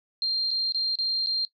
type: tone with dropouts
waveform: sine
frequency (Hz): 4186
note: C8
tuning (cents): 0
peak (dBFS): -23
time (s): 0.22-1.45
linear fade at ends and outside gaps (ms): 1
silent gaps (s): 0.507-0.513 / 0.722-0.746 / 0.955-0.987 / 1.262-1.27
effects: noise-tail reverb RT60 0.1 s tail -17 dB re dry